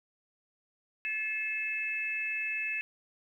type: tone cluster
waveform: sine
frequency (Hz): 1733 / 2146 / 2614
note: A6 / C7 / E7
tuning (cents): -27 / +43 / -15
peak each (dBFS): -39 / -39 / -32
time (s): 1.05-2.81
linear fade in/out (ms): 0
effects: 11-bit